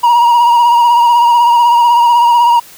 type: tone with vibrato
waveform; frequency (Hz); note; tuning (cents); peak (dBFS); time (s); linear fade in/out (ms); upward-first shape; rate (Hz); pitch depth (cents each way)
triangle; 950; A#5; +33; -3; 0.03-2.6; 10; triangle; 16; 44
effects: white hiss -37 dBFS RMS until 2.77 s